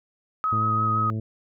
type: tone with vibrato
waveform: sine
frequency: 1264 Hz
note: D#6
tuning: 27 cents sharp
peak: -21 dBFS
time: 0.44-1.1 s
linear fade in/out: 0 ms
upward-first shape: sine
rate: 5.8 Hz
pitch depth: 20 cents each way
type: harmonic tone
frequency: 109.4 Hz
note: A2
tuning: 9 cents flat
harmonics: 1 / 2 / 3 / 4 / 5 / 6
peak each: -26 / -32 / -38 / -43 / -47 / -51 dBFS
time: 0.52-1.2 s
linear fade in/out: 5 ms
effects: none